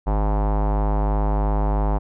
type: tone with low-pass filter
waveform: square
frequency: 51.5 Hz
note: G#1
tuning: 14 cents flat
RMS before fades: -20 dBFS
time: 0.06-1.99 s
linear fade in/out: 20 ms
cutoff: 880 Hz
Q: 3.2
effects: none